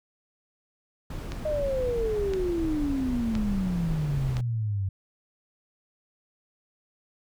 brown noise, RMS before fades -33 dBFS, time 1.1-4.41 s, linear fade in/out 5 ms
click train, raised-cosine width 0.2 ms, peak -19 dBFS, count 4, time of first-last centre 1.32-4.369 s, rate 0.984 Hz
sine exponential sweep, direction down, 622.3 to 94 Hz, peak -25 dBFS, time 1.45-4.89 s, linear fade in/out 5 ms
effects none

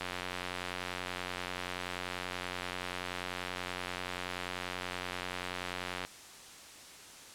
click train, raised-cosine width 0.3 ms, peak -20 dBFS, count 547, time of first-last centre 0.01-6.05 s, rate 90.4 Hz, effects white hiss -51 dBFS RMS until 7.34 s + low-pass 9000 Hz 12 dB/octave

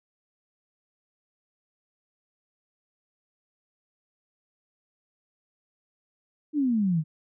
sine exponential sweep, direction down, 311.1 to 149.1 Hz, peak -21 dBFS, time 6.53-7.04 s, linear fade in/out 50 ms, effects none

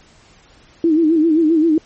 sine tone with vibrato, 320 Hz, D#4, 49 cents sharp, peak -10 dBFS, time 0.84-1.78 s, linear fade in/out 2 ms, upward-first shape sine, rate 7.6 Hz, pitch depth 96 cents each way, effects pink hiss -49 dBFS RMS until 1.85 s + MP3 32 kbps

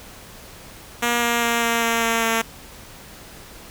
5% pulse tone with pitch steps, 238 / 236.1 / 234.2 / 232.3 / 230.4 / 228.6 / 226.7 Hz, A#3 / A#3 / A#3 / A#3 / A#3 / A#3 / A#3, +36 / +22 / +8 / -6 / -20 / -34 / -48 cents, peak -7 dBFS, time 1.02-2.42 s, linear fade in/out 10 ms, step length 200 ms, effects pink hiss -42 dBFS RMS until 3.7 s

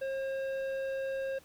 sine tone with tanh clipping, 537 Hz, C5, 45 cents sharp, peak -34 dBFS, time 0.01-1.39 s, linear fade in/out 10 ms, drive 11 dB, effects pink hiss -60 dBFS RMS until 1.44 s

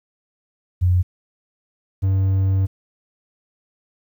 sine / triangle tone pair in turn, 89.8 / 95.91 Hz, F2 / G2, +49 / -37 cents, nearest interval minor second, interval 114 cents, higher second, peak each -13 dBFS, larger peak neither, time 0.81-1.03 / 2.02-2.67 s, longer second, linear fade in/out 20 ms, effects 9-bit

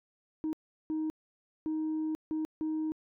sine tone bursts at uneven times, 313 Hz, D#4, 10 cents sharp, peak -28 dBFS, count 5, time 0.44-0.53 / 0.9-1.1 / 1.66-2.15 / 2.31-2.45 / 2.61-2.92 s, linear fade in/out 0 ms, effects tanh soft clip ceiling -28 dBFS

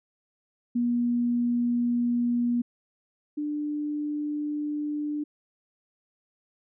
sine tone pair in turn, 240.2 / 296.8 Hz, B3 / D4, -48 / +18 cents, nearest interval major third, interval 366 cents, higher second, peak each -22 / -27 dBFS, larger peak first, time 0.75-2.62 / 3.37-5.24 s, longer neither, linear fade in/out 10 ms, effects none

